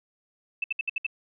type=tone bursts; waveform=sine; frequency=2637 Hz; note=E7; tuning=in tune; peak=-24 dBFS; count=6; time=0.62-1.066 s; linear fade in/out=5 ms; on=21 ms; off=64 ms; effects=none